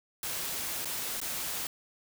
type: noise with dropouts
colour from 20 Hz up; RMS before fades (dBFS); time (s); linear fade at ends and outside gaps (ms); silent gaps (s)
white; -35; 0.23-1.67; 1; 0.847-0.855 / 1.202-1.215
effects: none